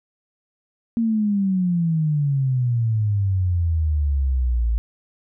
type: exponential sweep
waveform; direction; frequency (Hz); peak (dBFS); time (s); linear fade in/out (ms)
sine; down; 233.1 to 55; -17; 0.97-4.78; 0
effects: none